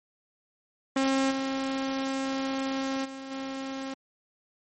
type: tone with level steps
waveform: sawtooth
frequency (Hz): 268.5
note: C4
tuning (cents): +45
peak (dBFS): -19 / -24 / -34 / -29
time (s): 0.96-3.94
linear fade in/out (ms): 5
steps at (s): 1.3 / 3.04 / 3.3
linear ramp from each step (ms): 20
effects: MP3 32 kbps